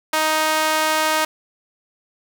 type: tone with high-pass filter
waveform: sawtooth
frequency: 312.3 Hz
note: D#4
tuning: 7 cents sharp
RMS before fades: -19 dBFS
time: 0.13-1.25 s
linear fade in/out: 5 ms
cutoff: 870 Hz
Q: 1.1
effects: none